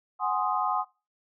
sine chord, Ab dominant seventh, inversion third, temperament equal, 740 / 830.6 / 1046.5 / 1244.5 Hz, Gb5 / Ab5 / C6 / Eb6, 0 / 0 / 0 / 0 cents, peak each -30 dBFS, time 0.19-0.85 s, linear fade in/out 50 ms, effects noise-tail reverb RT60 0.3 s tail -23 dB re dry

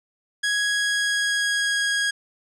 sawtooth tone with pitch glide, 1661.2 to 1645 Hz, G#6 to G#6, 0 to -17 cents, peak -17 dBFS, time 0.43-2.11 s, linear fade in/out 10 ms, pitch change -17 cents, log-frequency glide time 0.61-1.86 s, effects resampled to 22050 Hz

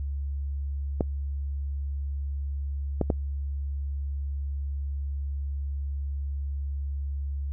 clicks, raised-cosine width 2 ms, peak -10 dBFS, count 3, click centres 1.008 / 3.013 / 3.102 s, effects noise-tail reverb RT60 0.1 s tail -26 dB re dry + added 70 Hz sine -28 dBFS peak until 7.52 s

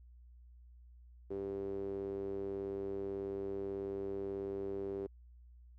sawtooth tone with band-pass filter, 98.3 Hz, G2, 5 cents sharp, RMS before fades -40 dBFS, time 1.3-5.07 s, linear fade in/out 10 ms, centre 390 Hz, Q 6.2, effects added 60 Hz sine -55 dBFS peak until 5.78 s

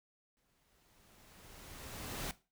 pink noise with exponential growth, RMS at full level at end -39 dBFS, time 0.37-2.31 s, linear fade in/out 0 ms, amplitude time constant 420 ms, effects noise-tail reverb RT60 0.3 s tail -17 dB re dry

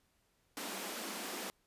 pink high-pass noise, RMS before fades -42 dBFS, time 0.57-1.5 s, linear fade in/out 0 ms, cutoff 190 Hz, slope 96 dB/octave, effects pink hiss -75 dBFS RMS until 1.66 s + resampled to 32000 Hz

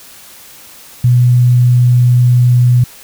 sine tone, 123.1 Hz, B2, 5 cents flat, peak -5 dBFS, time 1.04-2.84 s, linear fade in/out 5 ms, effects white hiss -37 dBFS RMS until 3.03 s

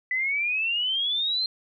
sine exponential sweep, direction up, 1986 to 4186 Hz, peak -23 dBFS, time 0.11-1.46 s, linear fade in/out 2 ms, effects none

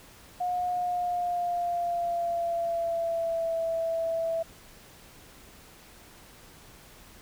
sine tone with pitch glide, 719 to 659.3 Hz, F#5 to E5, -50 to 0 cents, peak -26 dBFS, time 0.4-4.43 s, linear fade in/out 10 ms, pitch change -150 cents, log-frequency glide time 0.68-3.57 s, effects pink hiss -52 dBFS RMS until 7.21 s

